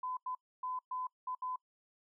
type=tone bursts at uneven times; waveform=sine; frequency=1012 Hz; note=B5; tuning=42 cents sharp; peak=-36 dBFS; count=6; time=0.03-0.17 / 0.26-0.35 / 0.63-0.79 / 0.91-1.07 / 1.27-1.35 / 1.42-1.56 s; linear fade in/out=5 ms; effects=noise-tail reverb RT60 0.1 s tail -24 dB re dry